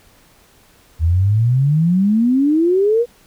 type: exponential sweep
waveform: sine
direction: up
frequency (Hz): 77.78 to 489.8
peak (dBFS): -11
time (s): 0.99-3.06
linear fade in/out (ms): 50
effects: pink hiss -51 dBFS RMS until 3.26 s